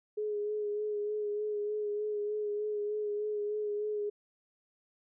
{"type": "tone with vibrato", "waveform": "sine", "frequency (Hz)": 419, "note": "G#4", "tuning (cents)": 15, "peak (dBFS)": -31, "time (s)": [0.17, 4.1], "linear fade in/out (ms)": 10, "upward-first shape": "sine", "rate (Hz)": 3.3, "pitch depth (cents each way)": 25, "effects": []}